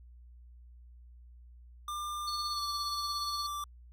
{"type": "tone with pitch glide", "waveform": "square", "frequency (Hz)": [1196, 1170], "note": ["D6", "D6"], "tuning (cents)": [31, -7], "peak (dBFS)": -36, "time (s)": [1.88, 3.64], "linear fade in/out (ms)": 2, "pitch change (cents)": -38, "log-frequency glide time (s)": [2.51, 2.6]}
{"type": "tone with tremolo", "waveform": "sine", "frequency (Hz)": 4388, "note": "C#8", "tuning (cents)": -18, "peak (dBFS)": -33, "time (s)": [2.27, 3.47], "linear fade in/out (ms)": 10, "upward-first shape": "sine", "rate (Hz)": 17, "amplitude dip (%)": 60}
{"effects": ["added 60 Hz sine -51 dBFS peak until 3.92 s"]}